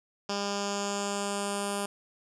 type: tone with low-pass filter sweep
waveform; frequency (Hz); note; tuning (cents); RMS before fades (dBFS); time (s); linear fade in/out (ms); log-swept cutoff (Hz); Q
10% pulse; 201.4; G3; +47; -32; 0.29-1.86; 5; 5600 to 10000; 3.5
effects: none